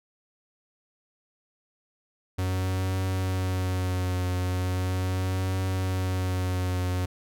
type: tone with vibrato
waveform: 45% pulse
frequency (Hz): 92.5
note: F#2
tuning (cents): 0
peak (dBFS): -25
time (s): 2.38-7.06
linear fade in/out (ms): 10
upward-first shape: triangle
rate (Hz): 0.39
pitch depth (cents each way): 31
effects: none